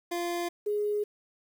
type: tone pair in turn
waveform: 25% pulse / sine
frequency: 346.5 / 416.1 Hz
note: F4 / G#4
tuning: -14 / +3 cents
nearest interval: minor third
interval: 317 cents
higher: second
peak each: -26 / -26 dBFS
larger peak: neither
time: 0.11-0.49 / 0.66-1.04 s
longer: neither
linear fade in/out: 10 ms
effects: 9-bit